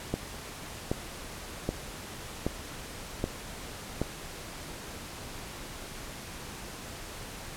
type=click train; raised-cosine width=2 ms; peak=-14 dBFS; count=6; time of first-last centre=0.14-4.016 s; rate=1.29 Hz; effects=pink hiss -42 dBFS RMS until 7.56 s + low-pass 12000 Hz 12 dB/octave